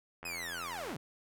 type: click train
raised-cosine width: 0.5 ms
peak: -30 dBFS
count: 61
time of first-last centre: 0.23-0.929 s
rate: 85.8 Hz
type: linear sweep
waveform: sawtooth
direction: down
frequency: 2573 to 105.5 Hz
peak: -35 dBFS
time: 0.25-0.97 s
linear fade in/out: 5 ms
effects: none